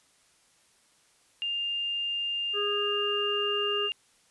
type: tone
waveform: sine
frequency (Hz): 2804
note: F7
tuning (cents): +6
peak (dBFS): -28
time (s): 1.42-3.92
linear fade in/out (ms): 0
type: harmonic tone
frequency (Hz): 410.5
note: G#4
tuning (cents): -20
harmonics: 1 / 3 / 4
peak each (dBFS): -30 / -34 / -42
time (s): 2.53-3.9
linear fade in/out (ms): 50
effects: white hiss -64 dBFS RMS until 4.3 s + resampled to 24000 Hz